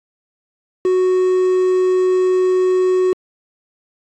triangle tone with quantisation, 369.3 Hz, F#4, 3 cents flat, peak -10 dBFS, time 0.85-3.13 s, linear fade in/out 2 ms, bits 5, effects low-pass 4000 Hz 12 dB/octave + AAC 48 kbps

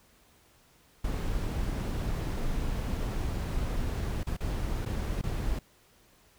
brown noise with dropouts, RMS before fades -31 dBFS, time 1.04-5.59 s, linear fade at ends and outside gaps 5 ms, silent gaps 4.233-4.268 / 4.368-4.405 / 4.852-4.859 / 5.215-5.236 s, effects pink hiss -62 dBFS RMS until 6.38 s

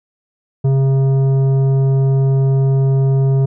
sine tone with tanh clipping, 135.1 Hz, C#3, 44 cents flat, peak -12 dBFS, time 0.64-3.46 s, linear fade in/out 10 ms, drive 10 dB, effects none

